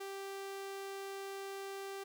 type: tone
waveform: sawtooth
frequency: 392 Hz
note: G4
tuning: in tune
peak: -38 dBFS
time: 0-2.04 s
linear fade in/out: 10 ms
effects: none